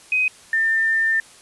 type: tone pair in turn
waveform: sine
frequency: 2513 / 1797.3 Hz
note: D#7 / A6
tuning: +17 / +36 cents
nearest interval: tritone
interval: 581 cents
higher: first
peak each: -16 dBFS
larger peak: neither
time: 0.12-0.28 / 0.53-1.2 s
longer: second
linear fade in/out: 2 ms
effects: white hiss -47 dBFS RMS until 1.41 s + resampled to 24000 Hz